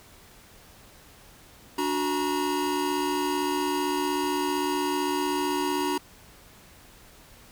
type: tone cluster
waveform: square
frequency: 291.5 / 367.2 / 952 Hz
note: D4 / F#4 / A#5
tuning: -13 / -13 / +36 cents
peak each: -30 dBFS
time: 1.78-5.98 s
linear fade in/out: 5 ms
effects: pink hiss -52 dBFS RMS until 7.51 s